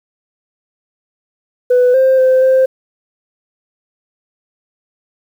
sine tone with pitch steps, 496.9 / 525 / 518 / 523 Hz, B4 / C5 / C5 / C5, +11 / +6 / -17 / -1 cents, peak -5 dBFS, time 1.7-2.66 s, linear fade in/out 10 ms, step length 240 ms, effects tanh soft clip ceiling -5 dBFS + 7-bit

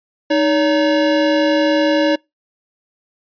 square tone pair together, 309.9 / 568 Hz, D#4 / C#5, -7 / +42 cents, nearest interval minor seventh, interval 1049 cents, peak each -16 dBFS, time 0.3-2.16 s, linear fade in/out 10 ms, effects noise-tail reverb RT60 0.2 s tail -26 dB re dry + resampled to 11025 Hz

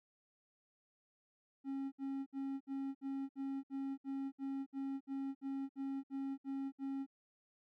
triangle tone bursts, 272.1 Hz, C#4, 32 cents flat, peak -36 dBFS, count 16, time 1.64-7.065 s, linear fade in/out 50 ms, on 280 ms, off 63 ms, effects none

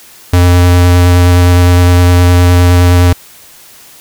square tone with vibrato, 88.6 Hz, F2, 25 cents sharp, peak -4 dBFS, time 0.33-3.13 s, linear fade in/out 5 ms, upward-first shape square, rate 9.7 Hz, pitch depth 9 cents each way, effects white hiss -37 dBFS RMS until 4 s

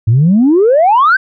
sine exponential sweep, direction up, 104 to 1598 Hz, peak -4 dBFS, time 0.07-1.17 s, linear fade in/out 10 ms, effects tanh soft clip ceiling -2 dBFS

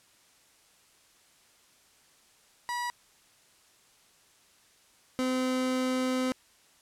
30% pulse tone pair in turn, 969 / 256.7 Hz, B5 / C4, -33 / -33 cents, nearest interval octave + major seventh, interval 2300 cents, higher first, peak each -28 / -24 dBFS, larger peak second, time 2.69-2.9 / 5.19-6.32 s, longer second, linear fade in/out 0 ms, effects white hiss -62 dBFS RMS until 6.81 s + low-pass 10000 Hz 12 dB/octave

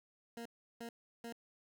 20% pulse tone bursts, 233.1 Hz, A#3, in tune, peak -39 dBFS, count 3, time 0.37-1.325 s, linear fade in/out 2 ms, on 85 ms, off 350 ms, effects none

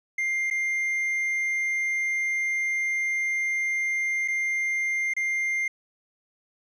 triangle tone with dropouts, 2100 Hz, C7, 6 cents sharp, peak -22 dBFS, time 0.18-5.68 s, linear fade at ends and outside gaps 5 ms, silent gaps 0.502-0.509 / 4.278-4.282 / 5.137-5.165 s, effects resampled to 22050 Hz + 10-bit

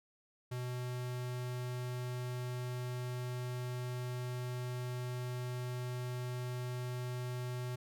square tone, 124.4 Hz, B2, 13 cents sharp, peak -38 dBFS, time 0.51-7.76 s, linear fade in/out 10 ms, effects none

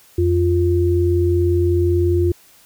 sine tone pair together, 87.31 / 349.5 Hz, F2 / F4, 0 / +1 cents, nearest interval 2 octaves, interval 2401 cents, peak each -16 dBFS, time 0.18-2.32 s, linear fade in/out 5 ms, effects white hiss -50 dBFS RMS until 2.65 s

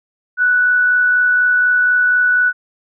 sine tone with amplitude modulation, 1480 Hz, F#6, in tune, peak -9 dBFS, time 0.37-2.53 s, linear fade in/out 50 ms, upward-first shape sine, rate 64.1 Hz, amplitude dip 25%, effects none

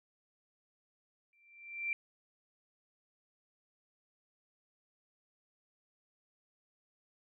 sine tone with exponential growth, 2354 Hz, D7, 3 cents sharp, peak -30 dBFS, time 1.33-1.93 s, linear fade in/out 1 ms, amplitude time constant 130 ms, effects none

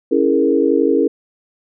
sine chord, A# half-diminished seventh, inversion first, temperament equal, 277.2 / 329.6 / 415.3 / 466.2 Hz, C#4 / E4 / G#4 / A#4, 0 / 0 / 0 / 0 cents, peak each -17 dBFS, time 0.11-1.08 s, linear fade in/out 10 ms, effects none

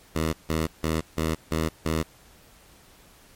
10% pulse tone bursts, 79.8 Hz, D#2, 44 cents sharp, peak -15 dBFS, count 6, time 0.15-2.03 s, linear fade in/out 10 ms, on 180 ms, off 160 ms, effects pink hiss -54 dBFS RMS until 3.35 s + MP3 64 kbps

